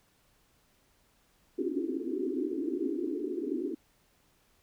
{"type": "band-pass noise", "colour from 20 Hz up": "pink", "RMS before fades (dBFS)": -33, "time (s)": [1.58, 3.75], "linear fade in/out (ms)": 10, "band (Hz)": [260, 410], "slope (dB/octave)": 96, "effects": ["pink hiss -68 dBFS RMS until 4.62 s"]}